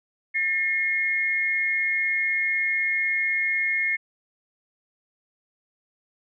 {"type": "tone pair together", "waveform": "sine", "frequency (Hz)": [1792, 2150], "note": ["A6", "C7"], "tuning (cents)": [31, 47], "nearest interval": "minor third", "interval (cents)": 316, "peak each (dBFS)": [-28, -22], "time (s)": [0.34, 3.97], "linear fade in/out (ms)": 20, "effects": []}